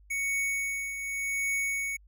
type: tone with tremolo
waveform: square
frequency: 2225 Hz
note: C#7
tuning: 6 cents sharp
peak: -27 dBFS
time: 0.1-1.97 s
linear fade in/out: 10 ms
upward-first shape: triangle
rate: 0.87 Hz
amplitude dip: 60%
effects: added 50 Hz sine -54 dBFS peak until 2.07 s